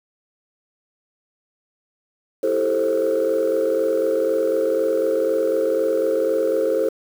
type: chord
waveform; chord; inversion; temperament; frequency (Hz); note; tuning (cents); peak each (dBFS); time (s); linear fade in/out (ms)
sine; A minor seventh; second; just; 330 / 396 / 440 / 528; E4 / G4 / A4 / C5; +2 / +18 / 0 / +16; -25 / -25 / -20 / -19; 2.43-6.89; 5
effects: tanh soft clip ceiling -12 dBFS + 7-bit